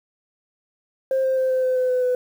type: tone with pitch steps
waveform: sine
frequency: 529 / 524.7 / 520.5 / 516.3 / 512.2 / 508 / 503.9 / 499.9 Hz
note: C5 / C5 / C5 / C5 / C5 / B4 / B4 / B4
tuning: +19 / +5 / -9 / -23 / -37 / +49 / +35 / +21 cents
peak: -16 dBFS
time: 1.11-2.15 s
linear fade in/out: 2 ms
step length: 130 ms
effects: tanh soft clip ceiling -15 dBFS + 8-bit